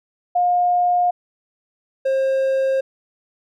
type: tone pair in turn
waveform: sine / triangle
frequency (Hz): 712 / 533.7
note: F5 / C5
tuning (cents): +33 / +34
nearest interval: perfect fourth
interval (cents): 499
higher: first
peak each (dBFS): -14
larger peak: neither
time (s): 0.35-1.11 / 2.05-2.81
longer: neither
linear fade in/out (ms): 10
effects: none